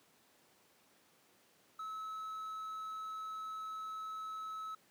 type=tone; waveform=triangle; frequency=1295 Hz; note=E6; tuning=31 cents flat; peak=-39 dBFS; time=1.79-4.75 s; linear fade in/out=5 ms; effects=pink hiss -68 dBFS RMS until 4.9 s + high-pass 200 Hz 12 dB/octave